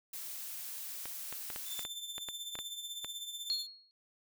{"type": "noise", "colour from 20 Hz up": "blue", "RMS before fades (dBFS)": -43, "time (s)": [0.13, 1.84], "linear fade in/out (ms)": 5}
{"type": "clicks", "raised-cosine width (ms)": 0.3, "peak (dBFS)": -26, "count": 11, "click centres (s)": [1.056, 1.326, 1.502, 1.561, 1.793, 1.851, 2.181, 2.287, 2.554, 2.589, 3.046]}
{"type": "tone with tremolo", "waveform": "sawtooth", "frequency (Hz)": 3549, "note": "A7", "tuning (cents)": 14, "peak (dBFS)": -35, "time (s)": [1.65, 3.67], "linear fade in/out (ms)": 50, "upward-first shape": "triangle", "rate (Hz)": 16, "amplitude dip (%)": 65}
{"type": "tone with exponential decay", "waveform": "sine", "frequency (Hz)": 4305, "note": "C8", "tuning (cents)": 49, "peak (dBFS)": -28, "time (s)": [3.5, 3.91], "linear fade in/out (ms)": 0, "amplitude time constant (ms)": 87}
{"effects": []}